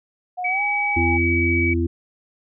sine tone with pitch glide, 725 to 818.5 Hz, F#5 to G#5, -35 to -25 cents, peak -24 dBFS, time 0.37-1.18 s, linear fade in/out 20 ms, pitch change +210 cents, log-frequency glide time 0.48-0.62 s
sine tone, 2278 Hz, C#7, 47 cents sharp, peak -20 dBFS, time 0.44-1.74 s, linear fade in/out 10 ms
harmonic tone, 84.6 Hz, E2, 45 cents sharp, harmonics 1 / 3 / 4, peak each -21 / -25 / -22 dBFS, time 0.96-1.87 s, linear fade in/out 10 ms
effects none

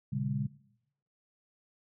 sine tone cluster, 119.7 / 140.2 / 202.9 Hz, A#2 / C#3 / G#3, +46 / +20 / -40 cents, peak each -36 / -32 / -36 dBFS, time 0.12-0.47 s, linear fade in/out 10 ms, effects noise-tail reverb RT60 0.8 s tail -19 dB re dry

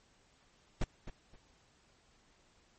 brown noise with echo, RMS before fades -29 dBFS, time 0.81-0.84 s, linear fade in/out 5 ms, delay 260 ms, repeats 2, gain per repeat -12 dB, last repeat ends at 1.36 s, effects pink hiss -68 dBFS RMS until 2.78 s + MP3 32 kbps

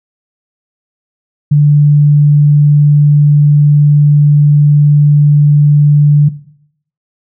sine tone, 146.83 Hz, D3, in tune, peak -3 dBFS, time 1.51-6.29 s, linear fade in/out 10 ms, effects noise-tail reverb RT60 0.7 s tail -17 dB re dry

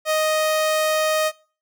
sawtooth tone, 623 Hz, D#5, 2 cents sharp, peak -14 dBFS, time 0.05-1.32 s, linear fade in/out 50 ms, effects noise-tail reverb RT60 0.4 s tail -24 dB re dry

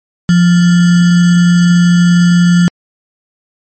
sine tone with sample-and-hold, 174.61 Hz, F3, in tune, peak -4 dBFS, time 0.29-2.68 s, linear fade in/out 0 ms, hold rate 1575 Hz, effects MP3 32 kbps

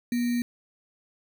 sine tone with sample-and-hold, 240.9 Hz, B3, 43 cents flat, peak -23 dBFS, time 0.12-0.42 s, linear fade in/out 2 ms, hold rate 2100 Hz, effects none

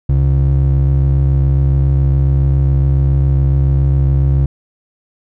triangle ring-modulated tone, 102.3 Hz, G#2, 26 cents flat, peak -4 dBFS, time 0.09-4.46 s, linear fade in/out 5 ms, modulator 33.6 Hz, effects none

